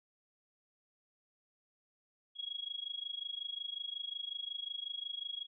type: tone with amplitude modulation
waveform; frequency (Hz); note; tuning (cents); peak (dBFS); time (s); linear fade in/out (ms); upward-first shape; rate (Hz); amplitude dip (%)
sine; 3313; G#7; -5; -35; 2.35-5.47; 50; sine; 25.5; 90
effects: none

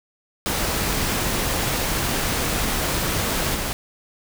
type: noise with level steps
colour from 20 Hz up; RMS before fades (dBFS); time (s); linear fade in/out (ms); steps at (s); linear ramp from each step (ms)
pink; -23 / -26; 0.46-3.73; 0; 3.54; 20
effects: none

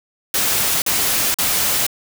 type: noise bursts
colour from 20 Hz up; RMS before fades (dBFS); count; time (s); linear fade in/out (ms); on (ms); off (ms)
white; -18; 3; 0.34-1.866; 2; 480; 43
effects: none

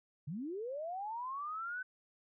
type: linear sweep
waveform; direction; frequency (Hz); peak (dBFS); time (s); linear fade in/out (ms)
sine; up; 130.1 to 1530; -38; 0.27-1.83; 10
effects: none

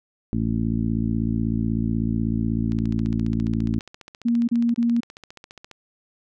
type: harmonic tone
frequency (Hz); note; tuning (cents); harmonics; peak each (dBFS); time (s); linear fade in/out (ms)
56.2; A1; +37; 1 / 2 / 3 / 4 / 5 / 6; -29 / -26 / -30 / -24 / -29 / -36; 0.33-3.79; 0
type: click train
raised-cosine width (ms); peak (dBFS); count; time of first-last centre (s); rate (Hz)
0.2; -24; 45; 2.72-5.713; 14.7
type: tone bursts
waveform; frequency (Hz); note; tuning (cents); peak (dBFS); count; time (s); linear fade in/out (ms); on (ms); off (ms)
sine; 235.2; A#3; +16; -17; 3; 4.25-5.006; 10; 230; 33
effects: none

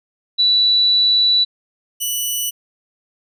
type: tone pair in turn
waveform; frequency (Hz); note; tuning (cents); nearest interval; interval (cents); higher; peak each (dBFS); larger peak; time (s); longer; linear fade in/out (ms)
sine / 10% pulse; 3951 / 2960; B7 / F#7; 0 / 0; perfect fourth; 500; first; -11; neither; 0.38-1.45 / 2-2.51; first; 20
effects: none

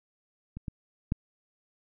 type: clicks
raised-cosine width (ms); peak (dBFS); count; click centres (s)
5; -26 / -22 / -14; 3; 0.57 / 0.682 / 1.121
effects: none

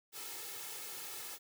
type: noise with comb filter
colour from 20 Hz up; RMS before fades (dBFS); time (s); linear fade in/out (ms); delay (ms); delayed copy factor
white; -45; 0.12-1.39; 50; 2.3; +0.7
effects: high-pass 150 Hz 12 dB/octave

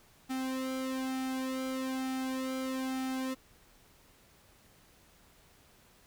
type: tone with flanger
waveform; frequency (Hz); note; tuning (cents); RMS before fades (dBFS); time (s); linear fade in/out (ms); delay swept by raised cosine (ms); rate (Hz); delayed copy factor
sawtooth; 261.5; C4; -1; -35; 0.29-3.35; 20; 2 to 2.71; 1.1; -0.9
effects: pink hiss -62 dBFS RMS until 6.06 s

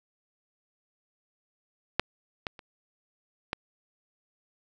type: clicks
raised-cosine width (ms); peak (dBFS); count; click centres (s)
0.3; -6 / -15 / -29 / -13; 4; 1.996 / 2.468 / 2.592 / 3.531
effects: none

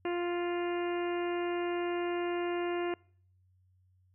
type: harmonic tone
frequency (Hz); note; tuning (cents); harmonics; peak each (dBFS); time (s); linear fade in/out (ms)
349.4; F4; +1; 1 / 2 / 3 / 4 / 5 / 6 / 7 / 8; -31 / -39 / -43 / -47 / -46 / -48 / -49 / -48; 0.05-2.94; 2
effects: noise-tail reverb RT60 0.6 s tail -26 dB re dry + added 92 Hz sine -64 dBFS peak until 4.14 s

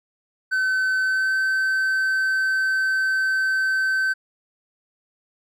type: tone with pitch glide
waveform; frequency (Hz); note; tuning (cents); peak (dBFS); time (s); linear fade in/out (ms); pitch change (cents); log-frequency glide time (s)
triangle; 1525 to 1540; G6 to G6; -48 to -31; -17; 0.51-4.14; 20; +17; 1.01-1.35
effects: none

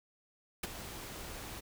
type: noise with ADSR envelope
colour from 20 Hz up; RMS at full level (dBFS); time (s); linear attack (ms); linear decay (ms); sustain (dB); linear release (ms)
pink; -34; 0.63-1.61; 6; 22; -11; 21
effects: none

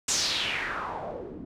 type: noise with low-pass filter sweep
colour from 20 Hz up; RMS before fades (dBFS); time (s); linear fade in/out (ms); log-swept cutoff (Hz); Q
white; -31; 0.08-1.45; 5; 7400 to 260; 3.4
effects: none

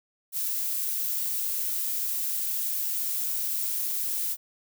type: noise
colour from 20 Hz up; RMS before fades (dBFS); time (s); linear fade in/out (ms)
violet; -29; 0.32-4.37; 50
effects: none

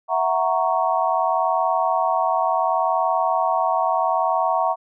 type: chord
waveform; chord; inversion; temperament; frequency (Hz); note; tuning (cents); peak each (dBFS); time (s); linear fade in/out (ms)
sine; F# dominant seventh; third; equal; 659.3 / 740 / 932.3 / 1108.7; E5 / F#5 / A#5 / C#6; 0 / 0 / 0 / 0; -23 / -22 / -23 / -24; 0.08-4.76; 50
effects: none

